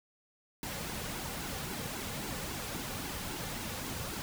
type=noise with flanger; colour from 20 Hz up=pink; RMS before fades=-39 dBFS; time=0.63-4.22 s; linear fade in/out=0 ms; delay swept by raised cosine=1.6 to 3.2 ms; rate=3.7 Hz; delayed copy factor=-0.55; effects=none